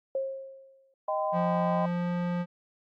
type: tone with exponential decay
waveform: sine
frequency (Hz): 537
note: C5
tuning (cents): +45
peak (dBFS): -25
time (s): 0.15-0.94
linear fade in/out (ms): 2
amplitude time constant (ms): 170
type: chord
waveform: sine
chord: C minor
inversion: first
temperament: equal with one note detuned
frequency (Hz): 622.3 / 784 / 1019.7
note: Eb5 / G5 / C6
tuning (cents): 0 / 0 / -45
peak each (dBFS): -29 / -32 / -32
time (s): 1.08-1.86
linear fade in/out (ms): 5
type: tone with pitch glide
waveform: square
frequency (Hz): 174.61 to 175.62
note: F3 to F3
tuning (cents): 0 to +10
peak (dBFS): -28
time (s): 1.32-2.46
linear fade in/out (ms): 50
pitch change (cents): +10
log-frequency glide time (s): 1.84-2.1
effects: low-pass 2000 Hz 12 dB/octave + Opus 48 kbps